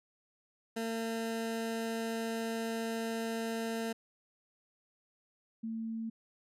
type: tone pair in turn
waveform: 20% pulse / sine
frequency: 226.8 / 224.8 Hz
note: A#3 / A3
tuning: -47 / +37 cents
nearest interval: unison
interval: 16 cents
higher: first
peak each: -29 / -35 dBFS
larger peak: first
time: 0.76-3.93 / 5.63-6.1 s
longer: first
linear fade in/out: 10 ms
effects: resampled to 32000 Hz